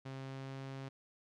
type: tone with pitch glide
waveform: sawtooth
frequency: 133.8 to 134.73 Hz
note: C3 to C#3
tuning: +39 to -49 cents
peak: -39 dBFS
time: 0.05-0.89 s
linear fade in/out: 10 ms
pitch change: +12 cents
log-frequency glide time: 0.2-0.59 s
effects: low-pass 5000 Hz 12 dB/octave